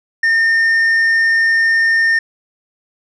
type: tone with tanh clipping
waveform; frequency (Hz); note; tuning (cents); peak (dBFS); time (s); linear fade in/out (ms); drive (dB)
triangle; 1818; A#6; -44; -11; 0.23-2.19; 5; 8
effects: none